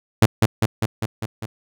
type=tone with echo; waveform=sawtooth; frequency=110 Hz; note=A2; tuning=in tune; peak=-5 dBFS; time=0.22-0.26 s; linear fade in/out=5 ms; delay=200 ms; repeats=6; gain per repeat=-3 dB; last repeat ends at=1.46 s; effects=none